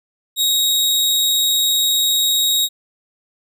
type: tone with amplitude modulation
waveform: sawtooth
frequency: 3775 Hz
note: A#7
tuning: 21 cents sharp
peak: -10 dBFS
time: 0.36-2.69 s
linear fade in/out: 50 ms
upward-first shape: sine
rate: 207 Hz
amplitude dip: 25%
effects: none